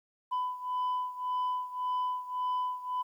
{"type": "beating tone pair", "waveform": "sine", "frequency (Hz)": [1000, 1001.8], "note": ["B5", "B5"], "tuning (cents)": [21, 24], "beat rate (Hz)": 1.8, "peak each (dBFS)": [-30, -33], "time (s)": [0.31, 3.03], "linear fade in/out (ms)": 20, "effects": ["tanh soft clip ceiling -27 dBFS", "11-bit"]}